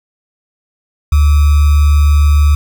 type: tone with sample-and-hold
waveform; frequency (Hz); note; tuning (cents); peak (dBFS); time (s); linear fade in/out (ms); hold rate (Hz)
sine; 73.42; D2; 0; -5; 1.12-2.55; 5; 1225
effects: none